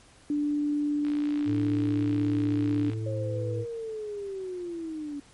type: tone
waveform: sine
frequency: 293.7 Hz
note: D4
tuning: in tune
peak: -24 dBFS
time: 0.3-2.9 s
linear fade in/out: 2 ms
type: click train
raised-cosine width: 0.3 ms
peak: -28 dBFS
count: 111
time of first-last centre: 1.05-2.934 s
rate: 58.4 Hz
type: harmonic tone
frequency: 110 Hz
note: A2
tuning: in tune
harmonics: 1 / 3 / 4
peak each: -29 / -39 / -41 dBFS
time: 1.45-3.66 s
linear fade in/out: 50 ms
type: linear sweep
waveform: sine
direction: down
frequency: 544 to 282.8 Hz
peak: -32 dBFS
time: 3.06-5.2 s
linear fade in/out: 5 ms
effects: pink hiss -56 dBFS RMS until 5.33 s + MP3 48 kbps